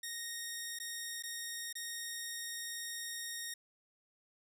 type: tone with dropouts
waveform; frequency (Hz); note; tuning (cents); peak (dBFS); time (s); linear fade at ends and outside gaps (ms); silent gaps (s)
10% pulse; 1861; A#6; -3; -31; 0.03-3.54; 5; 0.789-0.799 / 1.225-1.235 / 1.728-1.753
effects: none